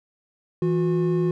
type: tone pair together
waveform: triangle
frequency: 164.58 / 360.4 Hz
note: E3 / F#4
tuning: -2 / -45 cents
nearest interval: octave + major second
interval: 1357 cents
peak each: -20 dBFS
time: 0.62-1.31 s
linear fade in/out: 2 ms
effects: none